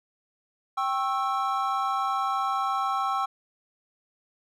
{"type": "chord", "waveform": "triangle", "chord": "C# diminished", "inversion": "second", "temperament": "equal with one note detuned", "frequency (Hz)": [784, 1092.2, 1318.5], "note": ["G5", "C#6", "E6"], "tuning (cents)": [0, -26, 0], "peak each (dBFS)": -27, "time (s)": [0.77, 3.26], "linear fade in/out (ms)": 10, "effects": []}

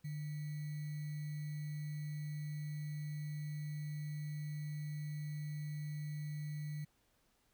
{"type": "tone with sample-and-hold", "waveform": "sine", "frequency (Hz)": 150, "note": "D3", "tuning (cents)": 37, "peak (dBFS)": -39, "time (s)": [0.04, 6.85], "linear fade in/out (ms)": 10, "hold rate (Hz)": 2100, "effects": ["pink hiss -75 dBFS RMS until 7.53 s"]}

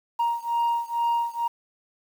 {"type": "beating tone pair", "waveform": "sine", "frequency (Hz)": [937, 939.2], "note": ["A#5", "A#5"], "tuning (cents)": [9, 13], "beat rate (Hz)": 2.2, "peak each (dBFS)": [-23, -24], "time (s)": [0.19, 1.48], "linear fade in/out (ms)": 10, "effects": ["tanh soft clip ceiling -19 dBFS", "8-bit"]}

